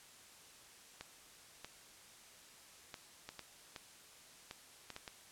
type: clicks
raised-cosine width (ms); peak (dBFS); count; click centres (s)
0.2; -28; 10; 1.01 / 1.646 / 2.942 / 3.29 / 3.393 / 3.762 / 4.511 / 4.903 / 4.964 / 5.078
effects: white hiss -59 dBFS RMS until 5.31 s + low-pass 10000 Hz 12 dB/octave